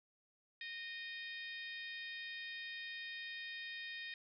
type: harmonic tone with a mistuned harmonic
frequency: 617 Hz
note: D#5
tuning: 15 cents flat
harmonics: 3 / 4 / 5 / 6 / 7 / 8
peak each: -47 / -50 / -56 / -51 / -61 / -60 dBFS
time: 0.61-4.14 s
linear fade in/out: 2 ms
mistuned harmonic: 5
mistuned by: +33 cents
effects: none